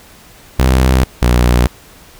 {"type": "tone pair in turn", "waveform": "sawtooth", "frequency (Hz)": [64.4, 60.61], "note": ["C2", "B1"], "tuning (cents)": [-27, -32], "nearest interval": "minor second", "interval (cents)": 105, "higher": "first", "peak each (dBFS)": -4, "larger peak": "neither", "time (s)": [[0.59, 1.04], [1.22, 1.67]], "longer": "neither", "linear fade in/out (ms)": 0, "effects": ["pink hiss -41 dBFS RMS until 2.19 s"]}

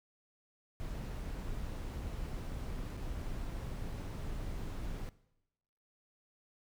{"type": "noise with dropouts", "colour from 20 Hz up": "brown", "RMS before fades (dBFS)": -40, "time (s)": [0.8, 5.09], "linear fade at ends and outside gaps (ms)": 0, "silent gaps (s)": [2.969, 2.974], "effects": ["noise-tail reverb RT60 0.9 s tail -19 dB re dry"]}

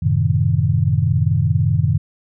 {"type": "chord", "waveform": "sine", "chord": "F# diminished seventh", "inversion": "none", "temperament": "equal", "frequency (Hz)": [92.5, 110, 130.81, 155.56], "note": ["F#2", "A2", "C3", "Eb3"], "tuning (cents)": [0, 0, 0, 0], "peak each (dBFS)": -19, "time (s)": [0.02, 1.98], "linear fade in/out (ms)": 10, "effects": []}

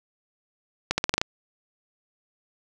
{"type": "accelerating click train", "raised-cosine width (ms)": 0.2, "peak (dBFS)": -5, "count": 7, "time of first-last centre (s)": [0.91, 1.215], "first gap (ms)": 70, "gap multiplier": 0.87, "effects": []}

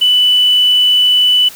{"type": "tone", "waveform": "sine", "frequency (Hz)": 2983, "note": "F#7", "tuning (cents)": 13, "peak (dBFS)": -6, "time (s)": [0.01, 1.49], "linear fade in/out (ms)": 10, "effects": ["tanh soft clip ceiling -2 dBFS", "white hiss -34 dBFS RMS until 1.55 s"]}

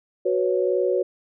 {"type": "chord", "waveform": "sine", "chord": "F# suspended fourth", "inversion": "none", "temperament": "just", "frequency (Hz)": [370, 493.3, 555], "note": ["F#4", "B4", "C#5"], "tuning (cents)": [0, -2, 2], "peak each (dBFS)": [-22, -24, -24], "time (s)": [0.25, 1.03], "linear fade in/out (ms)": 10, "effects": []}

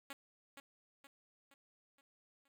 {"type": "tone with echo", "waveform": "5% pulse", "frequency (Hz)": 277.2, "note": "C#4", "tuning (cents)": 0, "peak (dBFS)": -34, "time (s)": [0.1, 0.13], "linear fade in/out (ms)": 2, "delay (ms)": 470, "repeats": 5, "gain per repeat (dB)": -6, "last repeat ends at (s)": 2.48, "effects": []}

